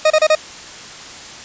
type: tone bursts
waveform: 40% pulse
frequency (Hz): 621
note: D#5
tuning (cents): -3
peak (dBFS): -8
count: 4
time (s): 0.05-0.352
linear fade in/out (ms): 5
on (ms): 53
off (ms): 30
effects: white hiss -34 dBFS RMS until 1.44 s + resampled to 16000 Hz